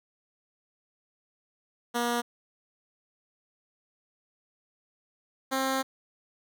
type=tone pair in turn; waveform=10% pulse; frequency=238.8 / 265.7 Hz; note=A#3 / C4; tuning=+42 / +27 cents; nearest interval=major second; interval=185 cents; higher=second; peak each=-18 dBFS; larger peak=neither; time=1.94-2.22 / 5.51-5.83 s; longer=second; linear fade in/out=20 ms; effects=none